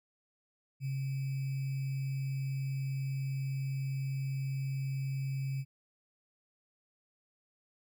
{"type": "tone with sample-and-hold", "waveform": "sine", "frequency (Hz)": 135.1, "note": "C#3", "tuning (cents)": -44, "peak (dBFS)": -32, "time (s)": [0.8, 5.65], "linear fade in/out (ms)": 50, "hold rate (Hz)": 2450, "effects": []}